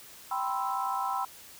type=chord; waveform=sine; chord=C major seventh; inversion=second; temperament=equal; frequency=784 / 987.8 / 1046.5 / 1318.5 Hz; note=G5 / B5 / C6 / E6; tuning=0 / 0 / 0 / 0 cents; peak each=-33 / -33 / -35 / -35 dBFS; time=0.31-1.25 s; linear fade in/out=5 ms; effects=white hiss -50 dBFS RMS until 1.59 s